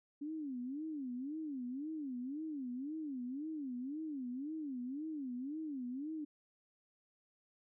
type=tone with vibrato; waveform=sine; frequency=278.8 Hz; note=C#4; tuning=10 cents sharp; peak=-39 dBFS; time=0.21-6.25 s; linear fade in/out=10 ms; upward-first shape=sine; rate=1.9 Hz; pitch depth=230 cents each way; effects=none